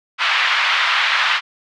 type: band-pass noise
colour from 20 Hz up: pink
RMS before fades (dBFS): -17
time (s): 0.18-1.41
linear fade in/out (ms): 50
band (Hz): 1100 to 3600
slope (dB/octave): 24
effects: none